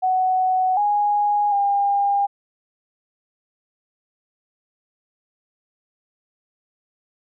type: tone with pitch steps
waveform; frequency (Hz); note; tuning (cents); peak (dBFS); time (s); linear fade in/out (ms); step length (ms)
sine; 745 / 826 / 804; F#5 / G#5 / G5; +12 / -10 / +44; -16; 0.02-2.27; 20; 750
effects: none